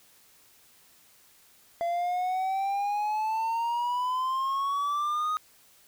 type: exponential sweep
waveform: triangle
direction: up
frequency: 679 to 1254 Hz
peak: -24 dBFS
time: 1.81-5.37 s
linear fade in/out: 0 ms
effects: white hiss -59 dBFS RMS until 5.87 s